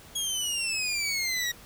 20% pulse exponential sweep, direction down, 3322 to 1890 Hz, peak -22 dBFS, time 0.15-1.52 s, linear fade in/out 10 ms, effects pink hiss -50 dBFS RMS until 1.65 s

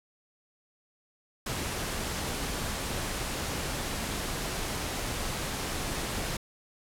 pink noise, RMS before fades -33 dBFS, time 1.46-6.37 s, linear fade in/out 5 ms, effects low-pass 12000 Hz 12 dB/octave

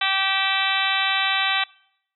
harmonic tone with a mistuned harmonic, 387.5 Hz, G4, 20 cents flat, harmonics 2 / 3 / 4 / 5 / 6 / 7 / 8 / 9 / 10, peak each -28 / -28 / -28 / -28 / -28 / -28 / -28 / -28 / -28 dBFS, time 0.01-1.64 s, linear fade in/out 5 ms, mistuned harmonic 7, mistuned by -42 cents, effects noise-tail reverb RT60 0.7 s tail -23 dB re dry

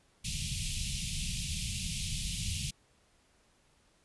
pink band-stop noise, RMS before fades -35 dBFS, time 0.24-2.71 s, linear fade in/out 10 ms, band 190 to 2500 Hz, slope 48 dB/octave, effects pink hiss -68 dBFS RMS until 4.04 s + resampled to 24000 Hz

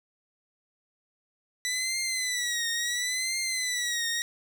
15% pulse tone with vibrato, 1975.5 Hz, B6, in tune, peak -21 dBFS, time 1.65-4.22 s, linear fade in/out 0 ms, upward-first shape triangle, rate 0.72 Hz, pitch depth 120 cents each way, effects none

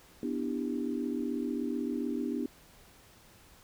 sine chord, E minor seventh, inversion second, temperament equal with one note detuned, 246.9 / 293.7 / 329.6 / 396.1 Hz, B3 / D4 / E4 / G4, 0 / 0 / 0 / +18 cents, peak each -34 / -35 / -39 / -39 dBFS, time 0.23-2.46 s, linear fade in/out 2 ms, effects pink hiss -58 dBFS RMS until 3.63 s

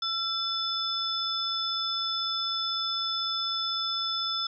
sine tone cluster, 1351 / 3496 / 5220 Hz, E6 / A7 / E8, +42 / -12 / -18 cents, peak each -34 / -30 / -32 dBFS, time 0.02-4.47 s, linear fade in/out 5 ms, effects none

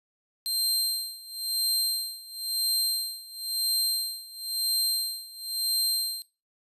sawtooth tone with tremolo, 4157 Hz, C8, 12 cents flat, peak -20 dBFS, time 0.46-6.22 s, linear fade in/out 0 ms, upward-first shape sine, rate 0.98 Hz, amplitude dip 90%, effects noise-tail reverb RT60 0.3 s tail -19 dB re dry + resampled to 32000 Hz

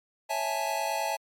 square chord, A major seventh, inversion first, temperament equal, 554.4 / 659.3 / 830.6 / 880 Hz, C#5 / E5 / G#5 / A5, 0 / 0 / 0 / 0 cents, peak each -38 / -34 / -33 / -33 dBFS, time 0.29-1.17 s, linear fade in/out 20 ms, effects MP3 64 kbps

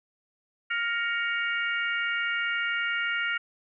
harmonic tone with a mistuned harmonic, 468.5 Hz, A#4, 9 cents sharp, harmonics 3 / 4 / 5 / 6, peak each -29 / -31 / -33 / -35 dBFS, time 0.7-3.38 s, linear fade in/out 10 ms, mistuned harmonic 5, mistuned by -78 cents, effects none

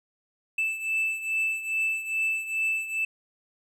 triangle beating tone pair, 2637 / 2639.4 Hz, E7 / E7, 0 / +2 cents, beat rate 2.4 Hz, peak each -25 / -30 dBFS, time 0.58-3.05 s, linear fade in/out 5 ms, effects none

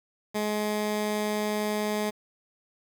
15% pulse tone, 211 Hz, G#3, 28 cents sharp, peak -20 dBFS, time 0.34-2.11 s, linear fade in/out 20 ms, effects 8-bit

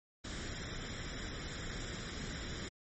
pink noise with comb filter, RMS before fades -42 dBFS, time 0.24-2.69 s, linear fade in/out 10 ms, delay 0.56 ms, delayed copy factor +0.55, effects MP3 32 kbps

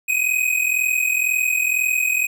square tone pair together, 2489 / 2531 Hz, D#7 / D#7, 0 / +29 cents, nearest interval unison, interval 29 cents, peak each -21 dBFS, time 0.08-2.27 s, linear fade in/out 10 ms, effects none

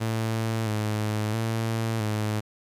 sawtooth tone with vibrato, 109.7 Hz, A2, 5 cents flat, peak -21 dBFS, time 0-2.41 s, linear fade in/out 20 ms, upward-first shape square, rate 0.75 Hz, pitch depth 44 cents each way, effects resampled to 32000 Hz + 10-bit

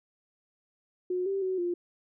sine tone with pitch steps, 363.2 / 390.8 / 374.4 / 350.3 Hz, F#4 / G4 / F#4 / F4, -32 / -5 / +20 / +5 cents, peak -27 dBFS, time 1.1-1.74 s, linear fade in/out 5 ms, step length 160 ms, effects none

